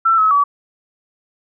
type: tone with pitch steps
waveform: sine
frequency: 1339 / 1286 / 1142 Hz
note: E6 / E6 / D6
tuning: +27 / -43 / -49 cents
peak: -10 dBFS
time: 0.05-0.44 s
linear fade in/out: 10 ms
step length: 130 ms
effects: none